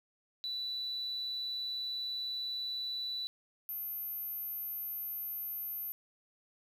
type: tone pair in turn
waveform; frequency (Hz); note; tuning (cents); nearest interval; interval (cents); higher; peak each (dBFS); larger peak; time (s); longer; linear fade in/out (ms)
sine; 3966 / 13115; B7 / G#9; +7 / -23; octave + major sixth; 2070; second; -34 / -36; first; 0.44-3.27 / 3.69-5.92; first; 0
effects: tanh soft clip ceiling -31 dBFS + 10-bit